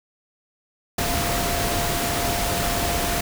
sine tone in noise, 694 Hz, F5, 11 cents flat, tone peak -28 dBFS, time 0.98-3.21 s, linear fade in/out 5 ms, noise pink, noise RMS -24 dBFS, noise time 0.98-3.21 s, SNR -7 dB, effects none

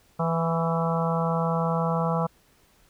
harmonic tone with a mistuned harmonic, 165.7 Hz, E3, 9 cents sharp, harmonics 1 / 3 / 4 / 5 / 6 / 7 / 8, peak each -25 / -30 / -31 / -32 / -33 / -33 / -34 dBFS, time 0.19-2.27 s, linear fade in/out 10 ms, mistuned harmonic 7, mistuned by -30 cents, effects pink hiss -61 dBFS RMS until 2.89 s

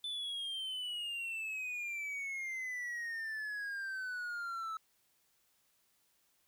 triangle exponential sweep, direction down, 3520 to 1300 Hz, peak -36 dBFS, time 0.04-4.77 s, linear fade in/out 2 ms, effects white hiss -74 dBFS RMS until 6.47 s

